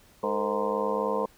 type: harmonic tone with a mistuned harmonic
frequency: 103.83 Hz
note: G#2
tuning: in tune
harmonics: 2 / 3 / 4 / 5 / 6 / 7 / 8 / 9 / 10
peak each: -35 / -40 / -30 / -30 / -37 / -40 / -41 / -33 / -33 dBFS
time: 0.23-1.26 s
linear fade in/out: 5 ms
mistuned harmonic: 4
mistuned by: +140 cents
effects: pink hiss -58 dBFS RMS until 1.37 s